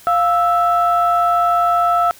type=tone pair together; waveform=sine; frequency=698.5 / 1317 Hz; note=F5 / E6; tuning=0 / -2 cents; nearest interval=major seventh; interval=1098 cents; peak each=-14 dBFS; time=0.07-2.11 s; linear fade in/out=0 ms; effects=tanh soft clip ceiling -6 dBFS + white hiss -44 dBFS RMS until 2.19 s